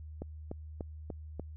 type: click train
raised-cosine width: 2 ms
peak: -25 dBFS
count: 5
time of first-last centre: 0.22-1.396 s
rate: 3.4 Hz
effects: added 77 Hz sine -43 dBFS peak until 1.56 s